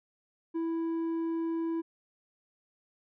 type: tone with low-pass filter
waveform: square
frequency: 329.6 Hz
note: E4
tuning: in tune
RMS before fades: -32 dBFS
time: 0.54-1.82 s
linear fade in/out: 20 ms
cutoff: 690 Hz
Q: 0.71
effects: none